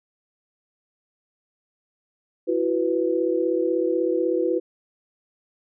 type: chord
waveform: sine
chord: E suspended second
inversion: none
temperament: equal with one note detuned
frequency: 333.8 / 370 / 493.9 Hz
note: E4 / F#4 / B4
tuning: +22 / 0 / 0 cents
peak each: -24 dBFS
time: 2.47-4.6 s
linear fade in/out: 20 ms
effects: none